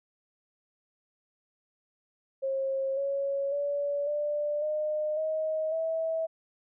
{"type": "tone with pitch steps", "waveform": "sine", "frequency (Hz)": [538, 555, 572.6, 590.8, 609.5, 628.8, 648.7], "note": ["C5", "C#5", "D5", "D5", "D#5", "D#5", "E5"], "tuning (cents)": [48, 2, -44, 10, -36, 18, -28], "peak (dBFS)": -27, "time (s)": [2.42, 6.27], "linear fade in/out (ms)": 20, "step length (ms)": 550, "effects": []}